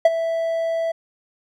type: tone with ADSR envelope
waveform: triangle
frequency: 659.3 Hz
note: E5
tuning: in tune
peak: -5 dBFS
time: 0.05-0.92 s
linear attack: 5 ms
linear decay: 32 ms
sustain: -13 dB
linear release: 9 ms
effects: none